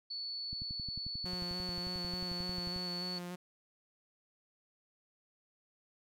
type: tone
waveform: sine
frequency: 4443 Hz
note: C#8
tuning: 3 cents sharp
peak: -38 dBFS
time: 0.1-3.19 s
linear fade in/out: 10 ms
type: click train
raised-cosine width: 5 ms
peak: -33 dBFS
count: 26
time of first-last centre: 0.53-2.762 s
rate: 11.2 Hz
type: tone with vibrato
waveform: sawtooth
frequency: 178.5 Hz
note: F3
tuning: 38 cents sharp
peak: -37 dBFS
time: 1.25-3.36 s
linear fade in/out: 10 ms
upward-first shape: square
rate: 3.4 Hz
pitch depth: 18 cents each way
effects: none